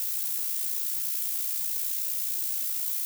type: noise with amplitude modulation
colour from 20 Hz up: violet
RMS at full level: -28 dBFS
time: 0-3.05 s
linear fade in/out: 0 ms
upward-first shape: sine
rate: 59.1 Hz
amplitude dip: 40%
effects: none